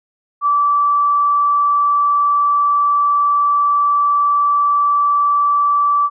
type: tone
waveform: sine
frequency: 1159 Hz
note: D6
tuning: 23 cents flat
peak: -11 dBFS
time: 0.41-6.1 s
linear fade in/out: 50 ms
effects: none